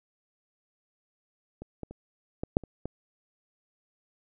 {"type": "clicks", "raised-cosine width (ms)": 2, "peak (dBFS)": [-27, -23, -29, -18, -8, -29, -20], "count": 7, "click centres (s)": [1.62, 1.833, 1.91, 2.435, 2.569, 2.637, 2.856], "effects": []}